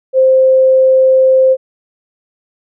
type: tone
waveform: sine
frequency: 523.3 Hz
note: C5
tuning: in tune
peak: -5 dBFS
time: 0.13-1.57 s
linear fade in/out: 50 ms
effects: none